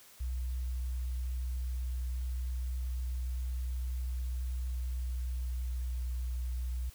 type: tone with pitch glide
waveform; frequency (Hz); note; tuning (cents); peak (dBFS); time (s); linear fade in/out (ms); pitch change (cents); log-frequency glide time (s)
sine; 62.4 to 61.54; B1 to B1; +19 to -5; -31; 0.2-6.9; 10; -24; 4.67-6.09
effects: tanh soft clip ceiling -29 dBFS + white hiss -57 dBFS RMS until 6.94 s